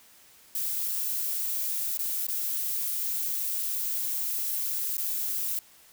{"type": "noise with dropouts", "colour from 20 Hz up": "violet", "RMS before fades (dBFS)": -30, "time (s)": [0.55, 5.59], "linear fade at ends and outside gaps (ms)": 1, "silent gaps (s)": [[1.973, 1.992], [2.267, 2.285], [4.969, 4.98]], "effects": ["white hiss -56 dBFS RMS until 5.92 s"]}